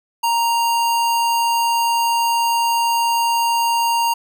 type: tone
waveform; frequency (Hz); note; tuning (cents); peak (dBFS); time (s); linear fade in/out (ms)
square; 932.3; A#5; 0; -16; 0.23-4.14; 10
effects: none